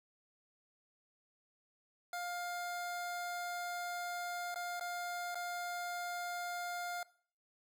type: tone with dropouts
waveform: 25% pulse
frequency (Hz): 705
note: F5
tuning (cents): +16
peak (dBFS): -35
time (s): 2.13-7.03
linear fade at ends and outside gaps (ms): 2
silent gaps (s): 4.544-4.558 / 4.797-4.809 / 5.346-5.354
effects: noise-tail reverb RT60 0.5 s tail -20 dB re dry